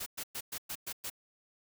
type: noise bursts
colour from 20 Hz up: white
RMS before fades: -39 dBFS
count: 7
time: 0-1.101 s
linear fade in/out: 10 ms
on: 63 ms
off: 110 ms
effects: none